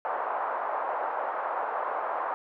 pink band-pass noise, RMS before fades -31 dBFS, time 0.05-2.34 s, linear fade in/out 0 ms, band 630 to 1200 Hz, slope 24 dB/octave, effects none

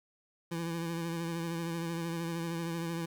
25% pulse tone with vibrato, 167.3 Hz, E3, 26 cents sharp, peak -30 dBFS, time 0.51-3.06 s, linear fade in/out 10 ms, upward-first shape sine, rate 13 Hz, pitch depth 33 cents each way, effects 10-bit

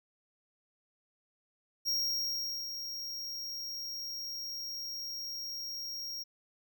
square tone with ADSR envelope, 5588 Hz, F8, in tune, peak -29 dBFS, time 1.85-6.24 s, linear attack 32 ms, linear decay 790 ms, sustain -9 dB, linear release 19 ms, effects none

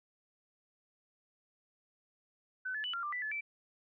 sine tone with pitch steps, 1513 / 1725 / 2974 / 1384 / 1185 / 1980 / 1725 / 2326 Hz, F#6 / A6 / F#7 / F6 / D6 / B6 / A6 / D7, +38 / -35 / +8 / -16 / +15 / +4 / -35 / -17 cents, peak -35 dBFS, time 2.65-3.41 s, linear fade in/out 10 ms, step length 95 ms, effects none

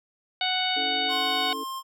harmonic tone, 741 Hz, F#5, 2 cents sharp, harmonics 1 / 2 / 3 / 4 / 5 / 6, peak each -29 / -34 / -32 / -30 / -29 / -35 dBFS, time 0.41-1.53 s, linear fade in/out 2 ms
sine chord, A major, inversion first, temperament equal with one note detuned, 277.2 / 326.4 / 440 Hz, C#4 / E4 / A4, 0 / -17 / 0 cents, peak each -37 / -42 / -37 dBFS, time 0.76-1.64 s, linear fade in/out 10 ms
square tone, 1059 Hz, C6, 21 cents sharp, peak -32 dBFS, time 1.08-1.83 s, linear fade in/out 50 ms
effects none

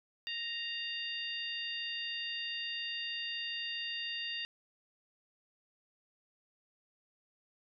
harmonic tone with a mistuned harmonic, 932.3 Hz, A#5, in tune, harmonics 2 / 3 / 4 / 5, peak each -43 / -39 / -43 / -45 dBFS, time 0.27-4.45 s, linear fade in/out 0 ms, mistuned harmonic 4, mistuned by -40 cents, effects none

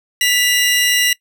sawtooth tone pair together, 1975.5 / 2829 Hz, B6 / F7, 0 / +22 cents, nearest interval tritone, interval 622 cents, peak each -12 dBFS, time 0.21-1.13 s, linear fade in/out 2 ms, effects noise-tail reverb RT60 0.1 s tail -22 dB re dry

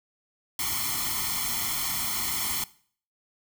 white noise with comb filter, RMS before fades -29 dBFS, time 0.59-2.64 s, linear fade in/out 2 ms, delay 0.93 ms, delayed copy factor +0.95, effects noise-tail reverb RT60 0.5 s tail -19 dB re dry

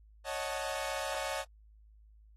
sawtooth chord, D# half-diminished seventh, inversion third, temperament equal, 554.4 / 622.3 / 740 / 880 Hz, C#5 / D#5 / F#5 / A5, 0 / 0 / 0 / 0 cents, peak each -35 / -36 / -38 / -38 dBFS, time 0.24-1.45 s, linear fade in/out 50 ms, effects added 53 Hz sine -56 dBFS peak until 2.36 s + AAC 32 kbps

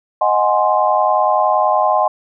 sine chord, Ab dominant seventh, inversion second, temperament equal, 622.3 / 740 / 830.6 / 1046.5 Hz, Eb5 / Gb5 / Ab5 / C6, 0 / 0 / 0 / 0 cents, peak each -17 dBFS, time 0.21-2.08 s, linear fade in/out 5 ms, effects none

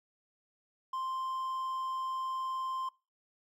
triangle tone, 1046.5 Hz, C6, in tune, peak -31 dBFS, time 0.93-2.89 s, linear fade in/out 5 ms, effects noise-tail reverb RT60 0.3 s tail -23 dB re dry + MP3 96 kbps

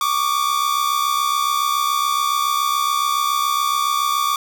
45% pulse tone pair together, 1129 / 1196.1 Hz, C#6 / D6, +31 / +31 cents, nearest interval minor second, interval 100 cents, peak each -20 dBFS, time 0.01-4.36 s, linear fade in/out 2 ms, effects none

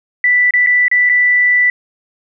sine tone with dropouts, 1975.5 Hz, B6, in tune, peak -8 dBFS, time 0.24-1.7 s, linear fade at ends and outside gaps 2 ms, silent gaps 0.508-0.537 / 0.664-0.67 / 0.882-0.914 / 1.092-1.096 s, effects none

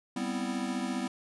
square chord, C major seventh, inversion second, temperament equal, 196 / 246.9 / 261.6 / 329.6 Hz, G3 / B3 / C4 / E4, 0 / 0 / 0 / 0 cents, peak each -38 / -35 / -38 / -40 dBFS, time 0.16-1.08 s, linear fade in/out 5 ms, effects resampled to 24000 Hz

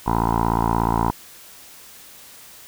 10% pulse tone with low-pass filter, 56.8 Hz, A#1, 44 cents flat, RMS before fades -20 dBFS, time 0.06-1.11 s, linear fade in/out 10 ms, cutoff 1000 Hz, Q 7.9, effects white hiss -44 dBFS RMS until 2.67 s

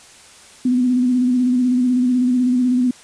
sine tone with vibrato, 250 Hz, B3, 21 cents sharp, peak -13 dBFS, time 0.65-2.91 s, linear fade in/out 5 ms, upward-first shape square, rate 16 Hz, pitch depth 31 cents each way, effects white hiss -44 dBFS RMS until 3.03 s + resampled to 22050 Hz

